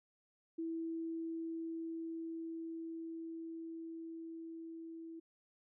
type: tone with level ramp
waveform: sine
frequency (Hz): 328.2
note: E4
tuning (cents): -8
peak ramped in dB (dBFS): -37 to -46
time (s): 0.58-5.2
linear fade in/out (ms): 10
effects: none